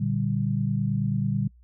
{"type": "chord", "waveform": "sine", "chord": "G minor", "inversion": "first", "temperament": "just", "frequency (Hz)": [117.6, 147, 196], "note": ["Bb2", "D3", "G3"], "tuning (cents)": [16, 2, 0], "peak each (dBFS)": -27, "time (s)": [0, 1.48], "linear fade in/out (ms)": 10, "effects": ["noise-tail reverb RT60 0.1 s tail -26 dB re dry", "added 60 Hz sine -51 dBFS peak until 1.63 s"]}